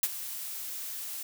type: noise with ADSR envelope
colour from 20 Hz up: blue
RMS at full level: -24 dBFS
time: 0.03-1.23 s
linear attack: 3 ms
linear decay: 40 ms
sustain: -14 dB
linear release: 4 ms
effects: none